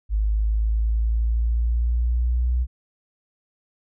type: linear sweep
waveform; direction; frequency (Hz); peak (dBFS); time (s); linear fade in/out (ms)
sine; up; 52 to 61.8; -18; 0.09-2.67; 50
effects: none